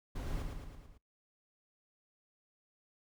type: noise with echo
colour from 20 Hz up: brown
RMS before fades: -38 dBFS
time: 0.15-0.43 s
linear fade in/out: 10 ms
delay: 110 ms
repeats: 5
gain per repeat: -4 dB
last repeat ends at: 0.98 s
effects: noise-tail reverb RT60 0.2 s tail -26 dB re dry